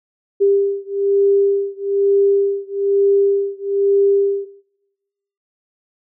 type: beating tone pair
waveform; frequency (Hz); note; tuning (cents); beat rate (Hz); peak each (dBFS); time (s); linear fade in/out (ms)
sine; 397.6 / 398.7; G4 / G4; +25 / +29; 1.1; -16; 0.4-4.46; 20
effects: noise-tail reverb RT60 1.0 s tail -18 dB re dry